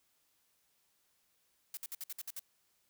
blue noise bursts, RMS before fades -42 dBFS, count 8, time 1.74-2.394 s, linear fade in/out 2 ms, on 31 ms, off 58 ms, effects white hiss -75 dBFS RMS until 2.89 s

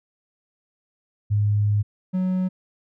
sine / triangle tone pair in turn, 103.83 / 185 Hz, G#2 / F#3, 0 / 0 cents, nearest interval minor seventh, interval 1000 cents, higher second, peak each -17 / -18 dBFS, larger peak first, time 1.3-1.83 / 2.13-2.49 s, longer first, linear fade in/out 20 ms, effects none

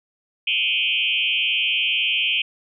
sine tone with frequency modulation, 2790 Hz, F7, 2 cents flat, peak -18 dBFS, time 0.47-2.42 s, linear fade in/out 5 ms, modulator 122 Hz, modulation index 3.4, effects none

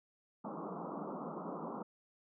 pink band-pass noise, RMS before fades -43 dBFS, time 0.44-1.83 s, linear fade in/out 10 ms, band 160 to 1300 Hz, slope 96 dB/octave, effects none

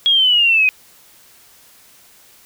sine exponential sweep, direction down, 3322 to 2489 Hz, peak -10 dBFS, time 0.06-0.69 s, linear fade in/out 0 ms, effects white hiss -48 dBFS RMS until 2.45 s

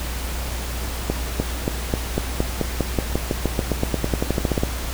accelerating click train, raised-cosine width 2 ms, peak -6 dBFS, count 25, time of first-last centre 1.1-4.635 s, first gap 300 ms, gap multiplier 0.93, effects added 60 Hz sine -26 dBFS peak until 4.93 s + pink hiss -31 dBFS RMS until 4.93 s

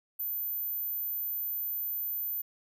sine tone, 14230 Hz, A9, 18 cents sharp, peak -31 dBFS, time 0.19-2.42 s, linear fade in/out 10 ms, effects none

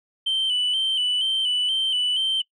sine tone with vibrato, 3047 Hz, G7, 50 cents flat, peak -18 dBFS, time 0.26-2.42 s, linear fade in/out 10 ms, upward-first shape square, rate 2.1 Hz, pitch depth 41 cents each way, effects noise-tail reverb RT60 0.1 s tail -25 dB re dry + tanh soft clip ceiling -18 dBFS

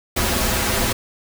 pink noise with comb filter, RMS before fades -20 dBFS, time 0.16-0.93 s, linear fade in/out 10 ms, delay 6.7 ms, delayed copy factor -0.65, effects none

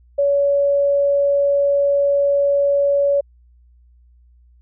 sine tone, 565 Hz, C#5, 33 cents sharp, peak -13 dBFS, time 0.18-3.21 s, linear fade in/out 10 ms, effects added 60 Hz sine -48 dBFS peak until 4.61 s

